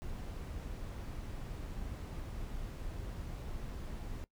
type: noise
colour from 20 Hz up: brown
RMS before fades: -42 dBFS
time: 0.02-4.24 s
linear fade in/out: 0 ms
effects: noise-tail reverb RT60 0.1 s tail -20 dB re dry